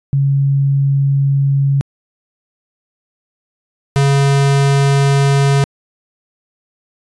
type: tone pair in turn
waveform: sine / square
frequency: 138.59 / 139.22 Hz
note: C#3 / C#3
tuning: 0 / +8 cents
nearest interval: unison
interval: 8 cents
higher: second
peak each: -10 dBFS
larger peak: neither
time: 0.13-1.81 / 3.96-5.64 s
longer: neither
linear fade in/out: 0 ms
effects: resampled to 22050 Hz